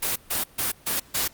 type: noise bursts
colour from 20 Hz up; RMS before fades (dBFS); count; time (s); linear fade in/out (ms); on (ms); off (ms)
white; -25; 5; 0.02-1.28; 10; 140; 140
effects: pink hiss -52 dBFS RMS until 1.33 s + Opus 32 kbps